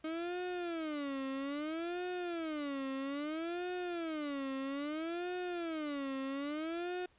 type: tone with vibrato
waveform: 35% pulse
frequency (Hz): 311.1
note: D#4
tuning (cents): 0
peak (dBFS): -35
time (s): 0.04-7.06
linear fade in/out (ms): 5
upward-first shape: sine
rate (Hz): 0.61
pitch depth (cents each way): 260
effects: pink hiss -69 dBFS RMS until 7.18 s + resampled to 8000 Hz